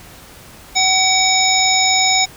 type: harmonic tone with a mistuned harmonic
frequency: 756 Hz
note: F#5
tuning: 37 cents sharp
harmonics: 1 / 3 / 5 / 7 / 9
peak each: -18 / -18 / -18 / -18 / -18 dBFS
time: 0.75-2.26 s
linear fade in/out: 20 ms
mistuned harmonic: 9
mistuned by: +17 cents
effects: pink hiss -40 dBFS RMS until 2.36 s